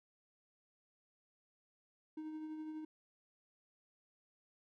triangle tone with tremolo, 311.1 Hz, D#4, in tune, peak -39 dBFS, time 2.17-2.85 s, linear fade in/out 5 ms, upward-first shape triangle, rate 12 Hz, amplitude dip 40%, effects none

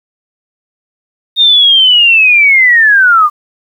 sine linear sweep, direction down, 3697 to 1168 Hz, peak -3 dBFS, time 1.36-3.3 s, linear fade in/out 50 ms, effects 7-bit

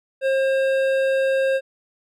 sine tone with hard clipping, 535 Hz, C5, 38 cents sharp, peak -19 dBFS, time 0.21-1.61 s, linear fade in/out 50 ms, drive 11 dB, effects none

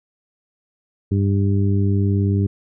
harmonic tone, 99.2 Hz, G2, 21 cents sharp, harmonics 1 / 2 / 3 / 4, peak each -16 / -22 / -26 / -28 dBFS, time 1.11-2.47 s, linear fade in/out 10 ms, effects none

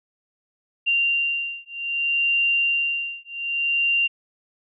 sine beating tone pair, 2775 / 2775.63 Hz, F7 / F7, -12 / -11 cents, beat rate 0.63 Hz, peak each -23 dBFS, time 0.86-4.08 s, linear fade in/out 20 ms, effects none

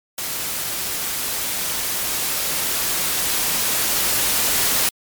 white noise with level ramp, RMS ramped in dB -26 to -18 dBFS, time 0.18-4.89 s, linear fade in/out 2 ms, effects MP3 96 kbps

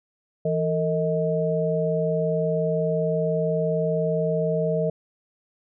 sine tone cluster, 164.5 / 454.3 / 630 Hz, E3 / A#4 / D#5, -3 / -45 / +21 cents, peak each -25 dBFS, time 0.45-4.9 s, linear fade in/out 5 ms, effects none

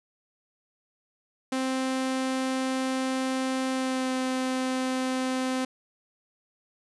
sawtooth tone with pitch glide, 261.6 to 258.6 Hz, C4 to C4, 0 to -20 cents, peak -22 dBFS, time 1.52-5.65 s, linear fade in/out 5 ms, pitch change -20 cents, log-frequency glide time 3.71-4.11 s, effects resampled to 24000 Hz + 10-bit

